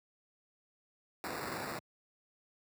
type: noise with sample-and-hold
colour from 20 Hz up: blue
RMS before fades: -40 dBFS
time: 1.24-1.79 s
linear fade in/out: 0 ms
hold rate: 3150 Hz
effects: high-pass 100 Hz 12 dB/octave